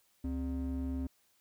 triangle ring-modulated tone, 166.3 Hz, E3, 16 cents sharp, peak -28 dBFS, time 0.24-1.07 s, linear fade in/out 5 ms, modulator 95.6 Hz, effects white hiss -71 dBFS RMS until 1.4 s

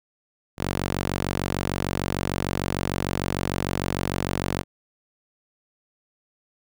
sawtooth tone with high-pass filter, 46.64 Hz, F#1, 15 cents sharp, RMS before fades -27 dBFS, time 0.57-4.64 s, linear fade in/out 50 ms, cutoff 110 Hz, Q 0.57, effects none

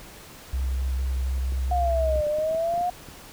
sine tone with vibrato, 65.1 Hz, C2, 8 cents flat, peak -23 dBFS, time 0.53-2.21 s, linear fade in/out 5 ms, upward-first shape sine, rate 4.1 Hz, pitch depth 11 cents each way
clicks, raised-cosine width 3 ms, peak -29 dBFS, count 10, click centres 1.522 / 2.159 / 2.268 / 2.386 / 2.511 / 2.548 / 2.739 / 2.778 / 2.811 / 3.087 s
sine exponential two-way sweep, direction down then up, 723 to 593 to 723 Hz, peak -22 dBFS, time 1.71-2.9 s, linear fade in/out 5 ms, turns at 2.27 s
effects pink hiss -45 dBFS RMS until 3.32 s

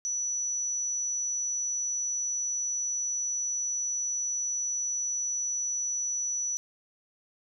sine tone, 5920 Hz, F#8, in tune, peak -28 dBFS, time 0.05-6.57 s, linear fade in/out 0 ms, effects none

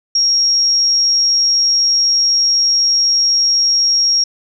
sine tone, 5588 Hz, F8, in tune, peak -10 dBFS, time 0.15-4.24 s, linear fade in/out 5 ms, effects none

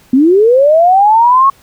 sine linear sweep, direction up, 244.8 to 1108.7 Hz, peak -4 dBFS, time 0.13-1.5 s, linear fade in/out 5 ms, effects pink hiss -46 dBFS RMS until 1.62 s

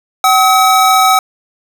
square tone pair together, 761 / 1279.8 Hz, F#5 / D#6, +48 / +48 cents, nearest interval major sixth, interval 900 cents, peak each -10 dBFS, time 0.24-1.19 s, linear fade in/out 2 ms, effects none

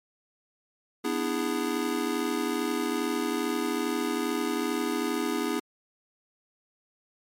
square chord, E dominant seventh, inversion second, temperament just, 247.2 / 296.7 / 329.6 / 412 Hz, B3 / D4 / E4 / G#4, +2 / +18 / 0 / -14 cents, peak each -33 dBFS, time 1.04-5.6 s, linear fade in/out 10 ms, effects MP3 64 kbps

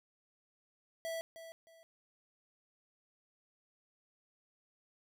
square tone with echo, 657 Hz, E5, 6 cents flat, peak -38 dBFS, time 1.05-1.21 s, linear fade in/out 0 ms, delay 310 ms, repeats 2, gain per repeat -11 dB, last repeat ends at 1.83 s, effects none

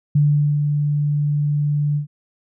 sine tone with ADSR envelope, 146.83 Hz, D3, in tune, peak -11 dBFS, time 0.15-2.07 s, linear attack 7 ms, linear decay 430 ms, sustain -5 dB, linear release 110 ms, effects none

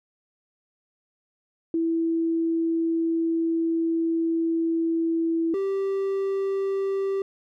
sine / triangle tone pair in turn, 329.6 / 390.4 Hz, E4 / G4, 0 / -7 cents, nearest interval minor third, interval 293 cents, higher second, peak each -21 dBFS, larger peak neither, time 1.74-5.54 / 5.54-7.22 s, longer first, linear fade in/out 2 ms, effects none

